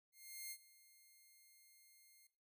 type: tone with ADSR envelope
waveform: 5% pulse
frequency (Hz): 2120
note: C7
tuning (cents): +22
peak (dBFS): -36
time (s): 0.12-2.27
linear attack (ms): 390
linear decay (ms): 62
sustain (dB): -20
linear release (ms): 4
effects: noise-tail reverb RT60 0.4 s tail -17 dB re dry